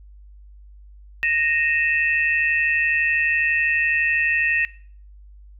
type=tone cluster; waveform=sine; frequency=1861 / 2503 / 2655 Hz; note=A#6 / D#7 / E7; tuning=-3 / +10 / +12 cents; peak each=-20 / -27 / -23 dBFS; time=1.23-4.65 s; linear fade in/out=0 ms; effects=noise-tail reverb RT60 0.5 s tail -19 dB re dry + added 50 Hz sine -42 dBFS peak until 5.59 s